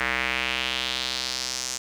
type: tone with band-pass filter sweep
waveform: square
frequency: 63.8 Hz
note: C2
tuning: 43 cents flat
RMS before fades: -28 dBFS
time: 0-1.78 s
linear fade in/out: 5 ms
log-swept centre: 1900 to 6500 Hz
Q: 2.5
effects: 8-bit